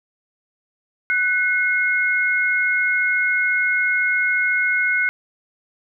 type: tone pair together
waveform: sine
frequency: 1491.1 / 2157 Hz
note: F#6 / C#7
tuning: +13 / -48 cents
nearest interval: tritone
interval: 639 cents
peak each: -19 dBFS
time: 1.1-5.09 s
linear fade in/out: 0 ms
effects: none